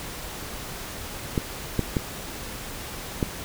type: clicks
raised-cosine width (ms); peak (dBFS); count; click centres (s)
3; -9; 4; 1.378 / 1.793 / 1.968 / 3.228
effects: pink hiss -36 dBFS RMS until 3.44 s